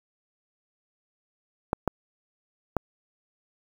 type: clicks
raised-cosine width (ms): 1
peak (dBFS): -9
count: 3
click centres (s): 1.731 / 1.877 / 2.767
effects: 7-bit